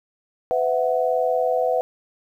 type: chord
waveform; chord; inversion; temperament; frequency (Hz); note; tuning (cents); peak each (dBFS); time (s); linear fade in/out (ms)
sine; B suspended fourth; none; equal with one note detuned; 503.4 / 659.3 / 740; B4 / E5 / F#5; +33 / 0 / 0; -21 / -23 / -24; 0.51-1.81; 0
effects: 9-bit